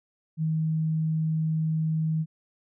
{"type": "tone", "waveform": "sine", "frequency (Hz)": 158.5, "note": "D#3", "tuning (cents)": 32, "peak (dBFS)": -23, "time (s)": [0.37, 2.26], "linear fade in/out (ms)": 50, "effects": []}